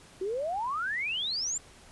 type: exponential sweep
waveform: sine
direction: up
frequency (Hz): 362.2 to 7500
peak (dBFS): -29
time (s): 0.21-1.58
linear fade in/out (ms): 5
effects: pink hiss -54 dBFS RMS until 1.91 s + resampled to 24000 Hz